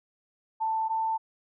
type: tone pair in turn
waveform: sine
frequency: 886 / 890.1 Hz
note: A5 / A5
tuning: +12 / +20 cents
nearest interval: unison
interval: 8 cents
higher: second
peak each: -25 dBFS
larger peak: neither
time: 0.6-0.89 / 0.89-1.18 s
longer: neither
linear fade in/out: 20 ms
effects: none